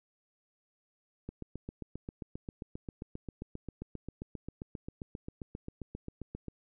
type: click train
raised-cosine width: 3 ms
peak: -27 dBFS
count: 40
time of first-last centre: 1.29-6.483 s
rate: 7.51 Hz
effects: none